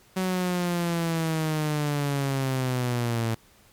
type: linear sweep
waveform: sawtooth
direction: down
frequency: 187.8 to 112.1 Hz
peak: -20 dBFS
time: 0.16-3.35 s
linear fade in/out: 10 ms
effects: pink hiss -57 dBFS RMS until 3.72 s + MP3 96 kbps